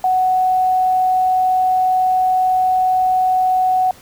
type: tone with quantisation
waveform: sine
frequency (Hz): 743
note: F#5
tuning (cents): +7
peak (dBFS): -12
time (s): 0.04-3.91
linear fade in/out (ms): 2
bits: 7
effects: pink hiss -44 dBFS RMS until 4.01 s